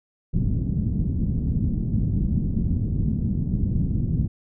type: low-pass noise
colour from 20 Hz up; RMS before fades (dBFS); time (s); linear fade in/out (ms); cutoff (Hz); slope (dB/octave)
white; -23; 0.33-4.28; 10; 200; 24
effects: none